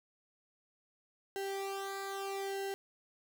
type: tone with flanger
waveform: sawtooth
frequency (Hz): 392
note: G4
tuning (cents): 0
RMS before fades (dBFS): -39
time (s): 1.36-2.74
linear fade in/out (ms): 0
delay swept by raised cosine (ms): 1.7 to 2.21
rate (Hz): 0.79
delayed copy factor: -0.85
effects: none